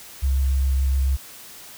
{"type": "tone with vibrato", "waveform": "sine", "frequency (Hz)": 67, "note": "C2", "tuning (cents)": 42, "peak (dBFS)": -17, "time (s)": [0.22, 1.17], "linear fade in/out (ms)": 20, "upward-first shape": "square", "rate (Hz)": 7.1, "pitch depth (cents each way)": 10, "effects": ["white hiss -42 dBFS RMS until 1.77 s"]}